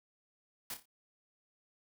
white noise with echo, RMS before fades -41 dBFS, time 0.7-0.74 s, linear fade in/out 2 ms, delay 29 ms, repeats 4, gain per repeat -8 dB, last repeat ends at 0.856 s, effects none

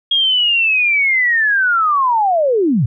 sine linear sweep, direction down, 3283 to 98 Hz, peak -11 dBFS, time 0.11-2.86 s, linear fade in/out 5 ms, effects none

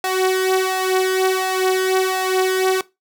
sawtooth tone with flanger, 375.2 Hz, F#4, 24 cents sharp, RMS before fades -18 dBFS, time 0.04-2.81 s, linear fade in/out 2 ms, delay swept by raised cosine 1.5 to 3.3 ms, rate 1.4 Hz, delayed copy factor +0.7, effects noise-tail reverb RT60 0.2 s tail -19 dB re dry

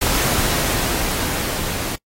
pink noise with level ramp, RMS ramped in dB -18 to -26 dBFS, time 0.01-1.96 s, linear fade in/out 10 ms, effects noise-tail reverb RT60 0.1 s tail -26 dB re dry + AAC 48 kbps

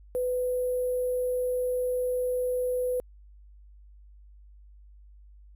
sine tone with sample-and-hold, 500 Hz, B4, 21 cents sharp, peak -25 dBFS, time 0.15-3 s, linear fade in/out 0 ms, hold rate 11025 Hz, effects added 50 Hz sine -49 dBFS peak until 5.55 s

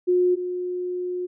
sine tone pair in turn, 360 / 360 Hz, F#4 / F#4, -47 / -47 cents, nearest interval unison, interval 0 cents, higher neither, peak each -16 / -25 dBFS, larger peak first, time 0.07-0.36 / 0.36-1.27 s, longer second, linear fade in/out 20 ms, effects none

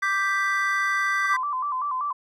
triangle chord, G major, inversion second, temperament equal, 1174.7 / 1568 / 1975.5 Hz, D6 / G6 / B6, 0 / 0 / 0 cents, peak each -24 dBFS, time 0.02-1.37 s, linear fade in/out 10 ms
sine tone with vibrato, 1093 Hz, C#6, 25 cents flat, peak -24 dBFS, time 1.24-2.13 s, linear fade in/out 10 ms, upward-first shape square, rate 5.2 Hz, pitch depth 110 cents each way
effects none

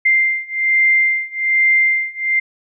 sine beating tone pair, 2093 / 2094.2 Hz, C7 / C7, 0 / +1 cents, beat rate 1.2 Hz, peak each -16 / -15 dBFS, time 0.05-2.4 s, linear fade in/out 10 ms, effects none

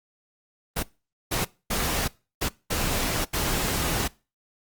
pink noise bursts at uneven times, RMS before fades -26 dBFS, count 6, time 0.76-0.83 / 1.31-1.45 / 1.7-2.08 / 2.41-2.49 / 2.7-3.25 / 3.33-4.08 s, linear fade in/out 10 ms, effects noise-tail reverb RT60 0.3 s tail -22 dB re dry + Opus 32 kbps

